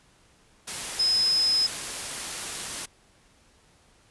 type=tone in noise; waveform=sine; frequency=5100 Hz; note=D#8; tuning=42 cents sharp; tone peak=-20 dBFS; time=0.99-1.67 s; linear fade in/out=10 ms; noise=white; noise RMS=-33 dBFS; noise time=0.67-2.86 s; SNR=+10 dB; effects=pink hiss -60 dBFS RMS until 4.1 s + resampled to 24000 Hz